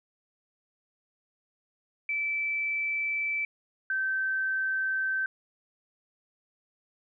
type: tone pair in turn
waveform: sine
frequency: 2319 / 1547.7 Hz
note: D7 / G6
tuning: -22 / -23 cents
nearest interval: perfect fifth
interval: 701 cents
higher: first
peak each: -27 / -26 dBFS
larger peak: second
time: 2.09-3.45 / 3.9-5.26 s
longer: neither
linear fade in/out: 2 ms
effects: none